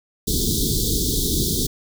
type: band-stop noise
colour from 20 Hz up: pink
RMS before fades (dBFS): -21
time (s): 0.27-1.67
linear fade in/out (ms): 10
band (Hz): 450 to 3400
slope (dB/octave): 96
effects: none

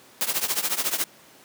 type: noise with tremolo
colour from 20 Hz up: white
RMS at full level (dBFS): -22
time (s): 0.21-1.04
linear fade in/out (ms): 0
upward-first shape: triangle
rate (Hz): 14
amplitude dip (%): 90
effects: pink hiss -51 dBFS RMS until 1.44 s + high-pass 200 Hz 12 dB/octave

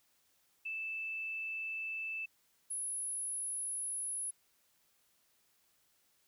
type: tone pair in turn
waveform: sine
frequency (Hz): 2637 / 10548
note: E7 / E9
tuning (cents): 0 / 0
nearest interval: 2 octaves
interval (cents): 2400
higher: second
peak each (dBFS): -37 / -36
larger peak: second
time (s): 0.65-2.26 / 2.7-4.31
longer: neither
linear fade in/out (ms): 10
effects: white hiss -73 dBFS RMS until 6.27 s

